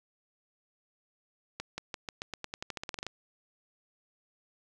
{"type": "accelerating click train", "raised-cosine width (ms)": 0.2, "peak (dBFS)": -19, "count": 17, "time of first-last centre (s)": [1.6, 3.066], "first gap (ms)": 180, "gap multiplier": 0.9, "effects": []}